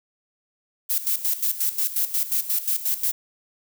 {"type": "noise with tremolo", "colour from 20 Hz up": "violet", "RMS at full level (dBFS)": -22, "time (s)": [0.89, 3.12], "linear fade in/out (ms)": 20, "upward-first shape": "square", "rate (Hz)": 5.6, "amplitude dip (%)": 75, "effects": []}